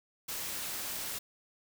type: noise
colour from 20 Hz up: white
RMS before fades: -38 dBFS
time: 0.28-1.19 s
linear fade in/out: 10 ms
effects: none